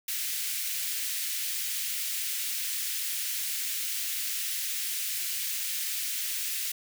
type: high-pass noise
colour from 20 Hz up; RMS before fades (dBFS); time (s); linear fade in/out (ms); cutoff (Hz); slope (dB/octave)
white; -32; 0.08-6.72; 5; 1900; 24
effects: none